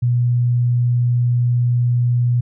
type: tone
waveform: sine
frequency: 121.6 Hz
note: B2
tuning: 26 cents flat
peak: -13 dBFS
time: 0.02-2.41 s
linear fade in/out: 10 ms
effects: none